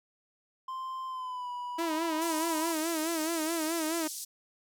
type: tone with pitch glide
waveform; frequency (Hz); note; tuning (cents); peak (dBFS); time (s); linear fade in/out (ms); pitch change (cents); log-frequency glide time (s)
triangle; 1044 to 979.7; C6 to B5; -4 to -14; -33; 0.68-2.72; 5; -110; 1.07-1.5
type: tone with vibrato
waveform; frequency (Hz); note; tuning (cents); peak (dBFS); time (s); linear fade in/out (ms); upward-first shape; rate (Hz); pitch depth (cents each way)
sawtooth; 323.4; E4; -33; -26; 1.78-4.08; 10; sine; 4.7; 82
type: band-pass noise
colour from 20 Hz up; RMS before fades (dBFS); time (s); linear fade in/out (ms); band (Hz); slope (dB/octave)
pink; -40; 2.21-4.25; 10; 5100 to 13000; 24
effects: none